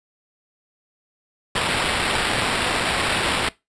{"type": "noise with sample-and-hold", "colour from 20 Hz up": "white", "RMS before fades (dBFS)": -22, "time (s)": [1.55, 3.49], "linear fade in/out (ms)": 5, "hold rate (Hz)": 6300, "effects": ["noise-tail reverb RT60 0.2 s tail -20 dB re dry", "resampled to 22050 Hz"]}